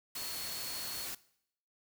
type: tone in noise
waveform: sine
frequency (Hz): 4354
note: C#8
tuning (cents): -32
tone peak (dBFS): -43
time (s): 0.16-1.06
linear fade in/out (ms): 5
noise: white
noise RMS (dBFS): -41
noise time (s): 0.15-1.15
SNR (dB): -5
effects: noise-tail reverb RT60 0.7 s tail -20 dB re dry